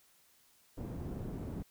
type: low-pass noise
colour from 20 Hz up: white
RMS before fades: -41 dBFS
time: 0.77-1.63 s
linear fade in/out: 10 ms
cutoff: 230 Hz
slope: 12 dB/octave
effects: white hiss -67 dBFS RMS until 1.7 s